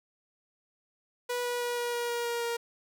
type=tone with pitch steps; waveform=sawtooth; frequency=488.8 / 486 / 483.2 / 480.4 / 477.6 / 474.9 / 472.1 / 469.4 Hz; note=B4 / B4 / B4 / B4 / A#4 / A#4 / A#4 / A#4; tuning=-18 / -28 / -38 / -48 / +42 / +32 / +22 / +12 cents; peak=-26 dBFS; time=1.29-2.57 s; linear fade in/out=10 ms; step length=160 ms; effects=none